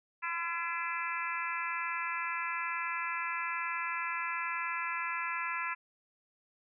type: harmonic tone with a mistuned harmonic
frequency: 338.9 Hz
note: E4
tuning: 48 cents sharp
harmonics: 3 / 4 / 5 / 6 / 7 / 8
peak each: -38 / -39 / -40 / -41 / -41 / -42 dBFS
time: 0.22-5.75 s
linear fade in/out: 20 ms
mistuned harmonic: 8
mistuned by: -53 cents
effects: none